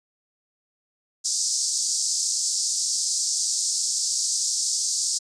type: band-pass noise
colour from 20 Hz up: pink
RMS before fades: -25 dBFS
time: 1.24-5.19 s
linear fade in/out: 20 ms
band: 4800 to 8600 Hz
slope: 48 dB/octave
effects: resampled to 22050 Hz